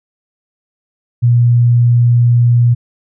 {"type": "tone", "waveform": "sine", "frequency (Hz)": 120, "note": "B2", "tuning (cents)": -49, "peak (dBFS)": -6, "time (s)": [1.22, 2.75], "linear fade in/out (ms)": 20, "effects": []}